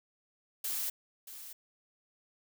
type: noise with echo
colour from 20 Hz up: blue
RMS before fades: -35 dBFS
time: 0.64-0.9 s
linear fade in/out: 5 ms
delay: 630 ms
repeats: 1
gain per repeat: -12 dB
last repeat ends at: 1.53 s
effects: none